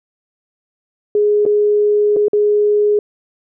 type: tone with dropouts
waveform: sine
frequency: 416.5 Hz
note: G#4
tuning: 5 cents sharp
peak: -10 dBFS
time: 1.15-2.99 s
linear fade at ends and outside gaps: 2 ms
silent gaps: 1.453-1.462 / 2.163-2.167 / 2.283-2.332 s
effects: none